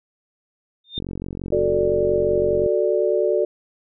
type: tone with exponential growth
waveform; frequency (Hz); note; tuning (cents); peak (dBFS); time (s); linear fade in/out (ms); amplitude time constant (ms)
sine; 3627; A#7; -48; -22; 0.84-0.99; 5; 31
type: click train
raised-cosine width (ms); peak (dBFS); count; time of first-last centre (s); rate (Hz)
3; -17; 78; 0.98-2.661; 45.8
type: chord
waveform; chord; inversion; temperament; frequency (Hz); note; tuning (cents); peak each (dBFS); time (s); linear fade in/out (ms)
sine; D major; first; equal; 370 / 440 / 587.3; F#4 / A4 / D5; 0 / 0 / 0; -21; 1.52-3.45; 5
effects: none